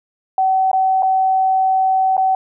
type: tone with dropouts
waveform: sine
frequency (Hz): 760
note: F#5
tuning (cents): +46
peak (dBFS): -12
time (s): 0.38-2.35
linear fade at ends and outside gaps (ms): 2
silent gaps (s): 0.715-0.731 / 1.024-1.03 / 2.168-2.178
effects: none